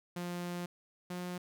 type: tone pair in turn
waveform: sawtooth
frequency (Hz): 175.8 / 178.77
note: F3 / F3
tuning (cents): +12 / +41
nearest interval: unison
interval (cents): 29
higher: second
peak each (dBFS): -33 / -34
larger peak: first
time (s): 0.16-0.66 / 1.1-1.38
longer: first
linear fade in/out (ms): 5
effects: none